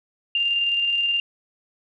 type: tone with tremolo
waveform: sine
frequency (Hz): 2795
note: F7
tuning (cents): +1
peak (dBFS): -18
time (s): 0.35-1.2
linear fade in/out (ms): 2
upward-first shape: square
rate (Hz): 19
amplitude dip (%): 25
effects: none